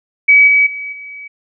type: tone with level steps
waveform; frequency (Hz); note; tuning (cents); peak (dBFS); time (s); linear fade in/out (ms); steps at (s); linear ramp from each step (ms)
sine; 2277; C#7; +46; -4 / -7 / -22 / -28; 0.28-1.28; 10; 0.47 / 0.66 / 0.92; 10
effects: none